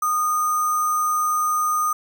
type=tone with sample-and-hold; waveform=sine; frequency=1229 Hz; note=D#6; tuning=22 cents flat; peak=-18 dBFS; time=0.02-1.93 s; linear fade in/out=5 ms; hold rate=7350 Hz; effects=none